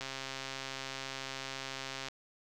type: click train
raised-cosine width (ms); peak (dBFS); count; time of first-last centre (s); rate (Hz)
0.2; -22; 279; 0.01-2.085; 134
effects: none